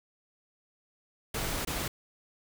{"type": "noise with dropouts", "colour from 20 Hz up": "pink", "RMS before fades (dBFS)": -33, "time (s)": [1.34, 1.88], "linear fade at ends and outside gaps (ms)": 5, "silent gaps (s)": [1.65, 1.672], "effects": []}